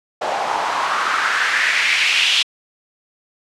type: noise with band-pass filter sweep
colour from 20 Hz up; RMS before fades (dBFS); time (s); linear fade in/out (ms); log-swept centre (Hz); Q
white; -18; 0.21-2.43; 10; 680 to 3200; 3.2
effects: low-pass 7000 Hz 12 dB/octave